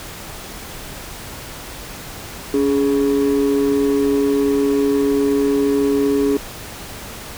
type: ring-modulated tone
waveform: triangle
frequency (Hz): 349.2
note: F4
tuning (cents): 0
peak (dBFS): -8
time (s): 2.54-6.37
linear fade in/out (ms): 0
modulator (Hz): 67.5
effects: tanh soft clip ceiling -6 dBFS + pink hiss -33 dBFS RMS until 7.37 s